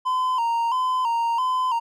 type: tone with vibrato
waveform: triangle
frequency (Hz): 973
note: B5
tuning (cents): -26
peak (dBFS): -18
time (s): 0.05-1.8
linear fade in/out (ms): 20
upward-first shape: square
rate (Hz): 1.5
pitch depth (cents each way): 81
effects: none